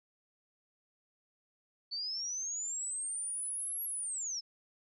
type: linear two-way sweep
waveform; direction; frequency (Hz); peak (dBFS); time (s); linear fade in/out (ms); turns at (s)
sine; up then down; 4435 to 11440 to 5150; -35; 1.91-4.41; 20; 3.84
effects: none